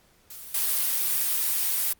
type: noise with level steps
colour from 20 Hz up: blue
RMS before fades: -41 / -25 dBFS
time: 0.3-1.93 s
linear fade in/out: 5 ms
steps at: 0.54 s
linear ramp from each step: 5 ms
effects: pink hiss -61 dBFS RMS until 1.99 s + Opus 48 kbps